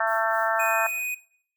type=harmonic tone; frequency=223.4 Hz; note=A3; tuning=27 cents sharp; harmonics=3 / 4 / 5 / 6 / 7 / 8; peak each=-27 / -28 / -31 / -28 / -29 / -30 dBFS; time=0-0.87 s; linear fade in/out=5 ms
type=noise with tremolo; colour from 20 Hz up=violet; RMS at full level=-46 dBFS; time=0.07-0.91 s; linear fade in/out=2 ms; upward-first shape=sine; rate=3.8 Hz; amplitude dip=75%
type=tone; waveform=square; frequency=2489 Hz; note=D#7; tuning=in tune; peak=-27 dBFS; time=0.59-1.15 s; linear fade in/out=10 ms
effects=noise-tail reverb RT60 0.6 s tail -18 dB re dry